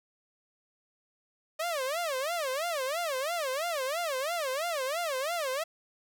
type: tone with vibrato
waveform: sawtooth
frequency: 600 Hz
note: D5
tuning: 37 cents sharp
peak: -26 dBFS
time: 1.59-5.64 s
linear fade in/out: 10 ms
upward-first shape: sine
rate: 3 Hz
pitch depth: 270 cents each way
effects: none